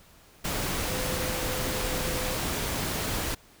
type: tone in noise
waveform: sine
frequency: 510 Hz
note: C5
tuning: 44 cents flat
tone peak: -36 dBFS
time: 0.87-2.35 s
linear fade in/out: 10 ms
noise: pink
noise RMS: -30 dBFS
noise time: 0.44-3.35 s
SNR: -9 dB
effects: pink hiss -56 dBFS RMS until 3.6 s